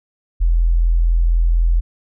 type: tone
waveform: sine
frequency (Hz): 42.05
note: E1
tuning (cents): +35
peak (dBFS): -11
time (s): 0.4-1.81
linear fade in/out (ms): 20
effects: none